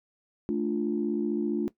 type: chord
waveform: sine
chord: D minor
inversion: second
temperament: equal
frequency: 220 / 293.7 / 349.2 Hz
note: A3 / D4 / F4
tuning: 0 / 0 / 0 cents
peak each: -29 dBFS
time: 0.49-1.68 s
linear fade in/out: 0 ms
effects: noise-tail reverb RT60 0.1 s tail -17 dB re dry + tanh soft clip ceiling -16 dBFS